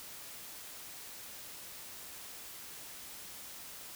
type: silence
effects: white hiss -48 dBFS RMS until 3.95 s